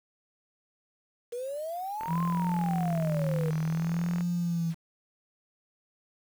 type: exponential two-way sweep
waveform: sine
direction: up then down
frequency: 469.1 to 1070 to 469.1 Hz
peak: -32 dBFS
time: 1.32-3.51 s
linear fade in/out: 10 ms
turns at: 2.23 s
type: click train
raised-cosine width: 0.5 ms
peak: -25 dBFS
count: 92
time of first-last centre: 2.01-4.208 s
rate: 41.4 Hz
type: tone with vibrato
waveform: sine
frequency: 164.81 Hz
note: E3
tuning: in tune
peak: -26 dBFS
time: 2.07-4.75 s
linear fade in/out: 50 ms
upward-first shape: sine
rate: 0.57 Hz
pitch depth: 100 cents each way
effects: 8-bit